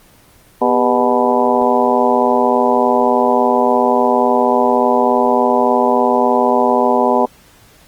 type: harmonic tone with a mistuned harmonic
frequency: 123.5 Hz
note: B2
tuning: in tune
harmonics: 2 / 3 / 4 / 5 / 6 / 7 / 8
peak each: -18 / -18 / -18 / -18 / -18 / -18 / -18 dBFS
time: 0.61-7.26 s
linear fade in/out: 10 ms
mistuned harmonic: 3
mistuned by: +120 cents
effects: pink hiss -47 dBFS RMS until 7.87 s + Opus 24 kbps